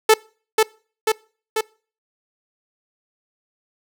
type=tone with echo; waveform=sawtooth; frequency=437.8 Hz; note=A4; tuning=9 cents flat; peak=-5 dBFS; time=0.09-0.14 s; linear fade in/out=5 ms; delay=490 ms; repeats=3; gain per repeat=-3 dB; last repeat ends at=1.61 s; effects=noise-tail reverb RT60 0.4 s tail -24 dB re dry